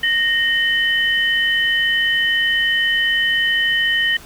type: tone pair together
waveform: sine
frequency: 1858 / 3024 Hz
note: A#6 / F#7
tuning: -6 / +37 cents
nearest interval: minor sixth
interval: 843 cents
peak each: -16 / -19 dBFS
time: 0.03-4.17 s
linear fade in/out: 5 ms
effects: pink hiss -41 dBFS RMS until 4.25 s